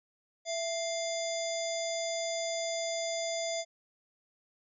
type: harmonic tone with a mistuned harmonic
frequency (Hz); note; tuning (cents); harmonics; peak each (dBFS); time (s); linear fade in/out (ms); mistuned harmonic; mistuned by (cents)
698.5; F5; 0; 1 / 3 / 5 / 7 / 9 / 10; -33 / -42 / -42 / -42 / -45 / -41; 0.45-3.65; 50; 1; -86
effects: none